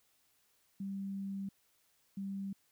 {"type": "tone bursts at uneven times", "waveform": "sine", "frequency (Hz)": 196, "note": "G3", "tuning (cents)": 0, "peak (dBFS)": -37, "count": 2, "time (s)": [[0.8, 1.49], [2.17, 2.53]], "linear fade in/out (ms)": 5, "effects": ["white hiss -73 dBFS RMS until 2.71 s"]}